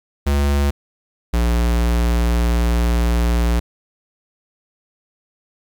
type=tone pair in turn; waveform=square; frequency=71 / 58.81 Hz; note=C#2 / A#1; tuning=+42 / +16 cents; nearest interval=minor third; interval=326 cents; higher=first; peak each=-15 dBFS; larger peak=neither; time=0.26-0.71 / 1.33-3.6 s; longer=second; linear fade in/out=10 ms; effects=9-bit